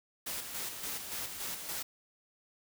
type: noise with tremolo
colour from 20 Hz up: white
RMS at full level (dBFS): -38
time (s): 0.26-1.83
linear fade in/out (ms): 10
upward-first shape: square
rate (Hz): 3.5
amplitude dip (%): 45
effects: none